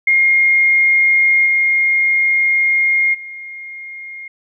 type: tone with level steps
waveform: sine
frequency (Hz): 2133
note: C7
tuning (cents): +33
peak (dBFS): -9 / -11 / -28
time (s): 0.07-4.28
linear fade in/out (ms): 5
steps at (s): 1.45 / 3.13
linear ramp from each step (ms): 20
effects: none